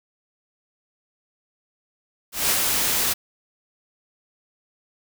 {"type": "noise with ADSR envelope", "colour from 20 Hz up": "white", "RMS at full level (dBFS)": -19, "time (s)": [2.32, 3.14], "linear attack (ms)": 180, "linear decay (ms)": 41, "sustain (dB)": -3, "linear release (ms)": 14, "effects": []}